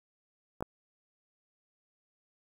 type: clicks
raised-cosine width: 1 ms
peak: -27 / -16 dBFS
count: 2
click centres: 0.607 / 0.625 s
effects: 8-bit